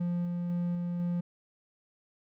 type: tone with tremolo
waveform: triangle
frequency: 174.61 Hz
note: F3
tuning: in tune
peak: -26 dBFS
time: 0-1.21 s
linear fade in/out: 10 ms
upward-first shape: square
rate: 2 Hz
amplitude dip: 25%
effects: none